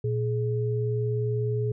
sine tone pair together, 118.31 / 421.3 Hz, A#2 / G#4, +26 / +25 cents, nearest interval octave + minor seventh, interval 2199 cents, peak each -25 / -29 dBFS, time 0.04-1.72 s, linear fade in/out 5 ms, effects none

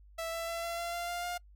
sawtooth tone with pitch steps, 659.3 / 665.8 / 672.4 / 679 / 685.7 / 692.5 / 699.3 / 706.2 Hz, E5 / E5 / E5 / F5 / F5 / F5 / F5 / F5, 0 / +17 / +34 / -49 / -32 / -15 / +2 / +19 cents, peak -31 dBFS, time 0.18-1.38 s, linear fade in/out 10 ms, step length 150 ms, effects noise-tail reverb RT60 0.1 s tail -26 dB re dry + added 50 Hz sine -54 dBFS peak until 1.55 s

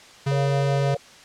square tone, 138.59 Hz, C#3, in tune, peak -21 dBFS, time 0.26-0.95 s, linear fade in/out 10 ms
sine chord, Bb minor, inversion none, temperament just, 466.2 / 559.4 / 699.2 Hz, Bb4 / Db5 / F5, 0 / +16 / +2 cents, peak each -32 / -27 / -32 dBFS, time 0.31-0.97 s, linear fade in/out 5 ms
effects white hiss -47 dBFS RMS until 1.24 s + low-pass 6000 Hz 12 dB/octave

